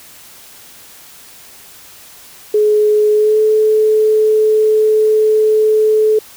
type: tone with pitch glide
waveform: sine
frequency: 423 to 431.9 Hz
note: G#4 to A4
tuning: +32 to -32 cents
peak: -8 dBFS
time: 2.54-6.19 s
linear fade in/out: 5 ms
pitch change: +36 cents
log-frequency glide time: 3.14-3.39 s
effects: white hiss -39 dBFS RMS until 6.36 s